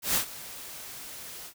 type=noise with ADSR envelope; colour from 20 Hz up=white; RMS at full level=-24 dBFS; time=0.02-1.54 s; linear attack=130 ms; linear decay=100 ms; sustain=-18 dB; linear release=82 ms; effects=none